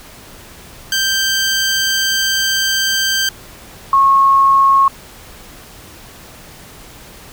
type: tone pair in turn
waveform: 15% pulse / sine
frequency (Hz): 1568 / 1091.8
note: G6 / C#6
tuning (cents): 0 / -27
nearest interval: tritone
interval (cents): 627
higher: first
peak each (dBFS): -7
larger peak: neither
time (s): 0.92-3.29 / 3.93-4.88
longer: first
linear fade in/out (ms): 2
effects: pink hiss -38 dBFS RMS until 7.32 s